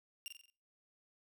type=tone with echo; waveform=sawtooth; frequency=2792 Hz; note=F7; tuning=1 cent flat; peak=-38 dBFS; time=0.26-0.28 s; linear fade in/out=0 ms; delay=44 ms; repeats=5; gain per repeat=-5 dB; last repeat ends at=0.5 s; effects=noise-tail reverb RT60 0.5 s tail -24 dB re dry